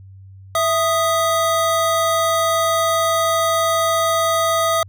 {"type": "tone pair together", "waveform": "square", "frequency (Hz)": [659.3, 1244.5], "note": ["E5", "D#6"], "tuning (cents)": [0, 0], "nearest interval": "major seventh", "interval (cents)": 1100, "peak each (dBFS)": -19, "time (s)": [0.55, 4.83], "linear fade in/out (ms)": 2, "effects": ["added 96 Hz sine -38 dBFS peak until 4.88 s"]}